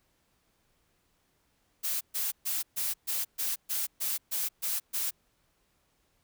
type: noise bursts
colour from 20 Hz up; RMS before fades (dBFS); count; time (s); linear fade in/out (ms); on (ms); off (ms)
blue; -31; 11; 1.83-5.11; 20; 180; 130
effects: pink hiss -72 dBFS RMS until 6.23 s